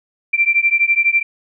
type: beating tone pair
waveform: sine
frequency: 2349 / 2361 Hz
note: D7 / D7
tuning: 0 / +9 cents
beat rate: 12 Hz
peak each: -15 dBFS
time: 0.33-1.23 s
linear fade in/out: 10 ms
effects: none